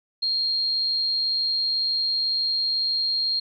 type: tone with amplitude modulation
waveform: sine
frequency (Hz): 4226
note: C8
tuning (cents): +16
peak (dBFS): -20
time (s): 0.22-3.4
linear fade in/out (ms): 10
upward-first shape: sine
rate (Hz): 122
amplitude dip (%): 25
effects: none